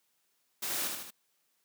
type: noise with echo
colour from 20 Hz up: white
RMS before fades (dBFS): -35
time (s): 0.62-0.88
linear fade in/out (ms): 10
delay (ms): 76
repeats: 3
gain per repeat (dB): -4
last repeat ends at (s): 1.108
effects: white hiss -75 dBFS RMS until 1.64 s + high-pass 150 Hz 12 dB/octave